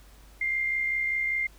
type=tone with amplitude modulation; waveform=sine; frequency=2100 Hz; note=C7; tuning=6 cents sharp; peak=-23 dBFS; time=0.41-1.47 s; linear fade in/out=5 ms; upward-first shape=sine; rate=65.1 Hz; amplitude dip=40%; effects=added 50 Hz sine -51 dBFS peak until 1.58 s + pink hiss -57 dBFS RMS until 1.58 s